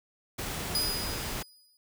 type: noise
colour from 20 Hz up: pink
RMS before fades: -35 dBFS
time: 0.38-1.43 s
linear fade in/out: 10 ms
type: tone with exponential decay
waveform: sawtooth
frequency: 4947 Hz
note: D#8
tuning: 11 cents flat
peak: -22 dBFS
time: 0.75-1.77 s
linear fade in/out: 1 ms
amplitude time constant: 220 ms
effects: none